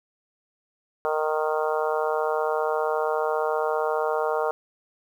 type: harmonic tone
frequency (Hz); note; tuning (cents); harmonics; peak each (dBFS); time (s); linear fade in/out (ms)
154.8; D#3; -9; 3 / 4 / 5 / 6 / 7 / 8 / 9; -26 / -28 / -30 / -32 / -33 / -34 / -35; 1.05-4.51; 0
effects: 9-bit